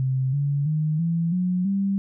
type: tone with pitch steps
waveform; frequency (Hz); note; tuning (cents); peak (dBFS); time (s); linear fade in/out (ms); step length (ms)
sine; 131.2 / 142.25 / 154.23 / 167.22 / 181.31 / 196.58; C3 / C#3 / D#3 / E3 / F#3 / G3; +5 / +45 / -15 / +25 / -35 / +5; -20; 0-1.98; 0; 330
effects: none